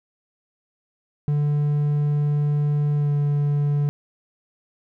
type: tone with pitch glide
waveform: triangle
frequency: 146.83 to 145.14 Hz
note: D3 to D3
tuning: 0 to -20 cents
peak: -16 dBFS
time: 1.28-3.89 s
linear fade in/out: 0 ms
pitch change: -20 cents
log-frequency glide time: 2.96-3.11 s
effects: none